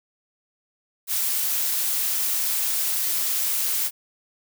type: noise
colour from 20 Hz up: blue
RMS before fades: -24 dBFS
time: 1.07-3.91 s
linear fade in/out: 50 ms
effects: none

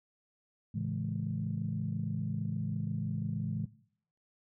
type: chord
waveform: sine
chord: A major seventh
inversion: none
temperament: equal with one note detuned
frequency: 110 / 138.59 / 164.81 / 210.3 Hz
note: A2 / C#3 / E3 / G#3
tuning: 0 / 0 / 0 / +22 cents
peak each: -36 / -38 / -37 / -37 dBFS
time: 0.74-3.66 s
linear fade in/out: 10 ms
effects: noise-tail reverb RT60 0.6 s tail -18 dB re dry + tanh soft clip ceiling -22 dBFS

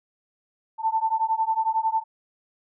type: beating tone pair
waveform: sine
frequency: 884 / 895 Hz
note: A5 / A5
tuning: +8 / +29 cents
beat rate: 11 Hz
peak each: -24 dBFS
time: 0.78-2.04 s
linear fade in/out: 50 ms
effects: none

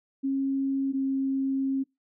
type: tone pair in turn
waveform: sine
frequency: 271.4 / 269.2 Hz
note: C#4 / C4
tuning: -36 / +49 cents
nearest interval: unison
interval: 15 cents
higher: first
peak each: -24 dBFS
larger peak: neither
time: 0.23-0.93 / 0.93-1.84 s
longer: second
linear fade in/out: 20 ms
effects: noise-tail reverb RT60 0.2 s tail -23 dB re dry

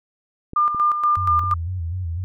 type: clicks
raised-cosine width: 3 ms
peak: -21 / -23 / -29 dBFS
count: 3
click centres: 0.534 / 0.747 / 1.437 s
type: tone with tremolo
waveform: sine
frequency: 1201 Hz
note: D6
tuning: 38 cents sharp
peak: -14 dBFS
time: 0.56-1.54 s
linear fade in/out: 5 ms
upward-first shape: square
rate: 4.2 Hz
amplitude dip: 55%
type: tone with vibrato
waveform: sine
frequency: 87.6 Hz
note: F2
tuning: 6 cents sharp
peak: -23 dBFS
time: 1.17-2.24 s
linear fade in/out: 0 ms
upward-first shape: square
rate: 4 Hz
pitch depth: 87 cents each way
effects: none

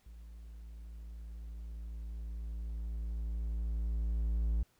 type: tone with level ramp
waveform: triangle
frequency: 56 Hz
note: A1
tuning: 31 cents sharp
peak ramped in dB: -46 to -26 dBFS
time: 0.06-4.63 s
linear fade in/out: 5 ms
effects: pink hiss -71 dBFS RMS until 4.79 s

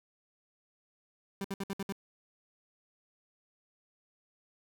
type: tone bursts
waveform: 30% pulse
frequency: 196 Hz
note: G3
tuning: in tune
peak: -31 dBFS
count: 6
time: 1.41-1.924 s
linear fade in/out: 2 ms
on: 34 ms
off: 62 ms
effects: none

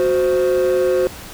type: tone pair together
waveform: triangle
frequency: 368.1 / 520.6 Hz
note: F#4 / C5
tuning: -9 / -9 cents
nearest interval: tritone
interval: 600 cents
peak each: -13 dBFS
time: 0-1.07 s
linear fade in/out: 0 ms
effects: tanh soft clip ceiling -9 dBFS + pink hiss -35 dBFS RMS until 1.33 s

